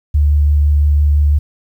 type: tone with vibrato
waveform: sine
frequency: 73.42 Hz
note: D2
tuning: in tune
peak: -8 dBFS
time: 0.14-1.39 s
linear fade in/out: 10 ms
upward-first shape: sine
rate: 5.9 Hz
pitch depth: 11 cents each way
effects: 8-bit